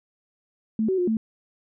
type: tone with pitch steps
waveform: sine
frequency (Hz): 219.6 / 377.9 / 357.1 / 221.8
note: A3 / F#4 / F4 / A3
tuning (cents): -3 / +37 / +39 / +14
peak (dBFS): -20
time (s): 0.79-1.17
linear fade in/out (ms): 2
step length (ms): 95
effects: none